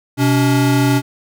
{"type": "tone pair together", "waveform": "square", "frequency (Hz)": [126.7, 284.4], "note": ["B2", "C#4"], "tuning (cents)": [45, 45], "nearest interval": "octave + major second", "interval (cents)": 1400, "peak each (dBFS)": -15, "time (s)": [0.17, 1.02], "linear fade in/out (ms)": 50, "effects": []}